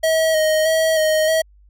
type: tone with vibrato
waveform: square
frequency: 633 Hz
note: D#5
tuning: 30 cents sharp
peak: -15 dBFS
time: 0.03-1.42 s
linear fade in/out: 10 ms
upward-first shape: square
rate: 1.6 Hz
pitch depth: 24 cents each way
effects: added 50 Hz sine -47 dBFS peak until 1.69 s